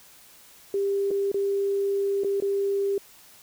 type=tone with dropouts; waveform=sine; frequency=397.3 Hz; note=G4; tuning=23 cents sharp; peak=-22 dBFS; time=0.74-2.98 s; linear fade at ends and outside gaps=2 ms; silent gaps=1.107-1.112 / 1.317-1.343 / 2.236-2.245 / 2.402-2.422 s; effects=white hiss -52 dBFS RMS until 3.42 s